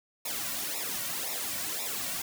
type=noise with flanger; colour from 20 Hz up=white; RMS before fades=-34 dBFS; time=0.25-2.22 s; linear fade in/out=5 ms; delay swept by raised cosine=0.64 to 2.44 ms; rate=1.9 Hz; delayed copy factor=-1; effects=none